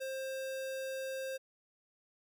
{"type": "tone", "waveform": "square", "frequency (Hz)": 530, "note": "C5", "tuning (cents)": 22, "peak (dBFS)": -38, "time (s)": [0, 1.38], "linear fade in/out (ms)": 20, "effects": []}